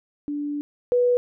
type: tone pair in turn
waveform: sine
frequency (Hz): 291.6 / 490.4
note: D4 / B4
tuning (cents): -12 / -12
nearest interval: major sixth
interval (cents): 900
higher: second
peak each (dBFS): -25 / -16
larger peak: second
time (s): 0.28-0.61 / 0.92-1.17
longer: first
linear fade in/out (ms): 0
effects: none